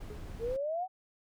brown noise, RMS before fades -43 dBFS, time 0-0.57 s, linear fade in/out 10 ms
triangle tone with exponential decay, 421.2 Hz, G#4, 24 cents sharp, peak -38 dBFS, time 0.1-0.25 s, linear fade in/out 2 ms, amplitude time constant 31 ms
sine exponential sweep, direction up, 442.2 to 766 Hz, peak -31 dBFS, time 0.39-0.88 s, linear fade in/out 50 ms
effects none

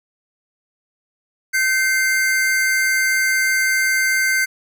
square tone pair together, 1544 / 2099 Hz, G6 / C7, -27 / +5 cents, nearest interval perfect fourth, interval 532 cents, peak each -19 dBFS, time 1.53-4.46 s, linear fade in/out 20 ms, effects none

